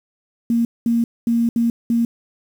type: tone bursts at uneven times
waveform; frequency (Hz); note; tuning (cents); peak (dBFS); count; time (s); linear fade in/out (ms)
sine; 233.1; A#3; 0; -14; 5; 0.5-0.65 / 0.86-1.04 / 1.27-1.49 / 1.56-1.7 / 1.9-2.05; 2
effects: 7-bit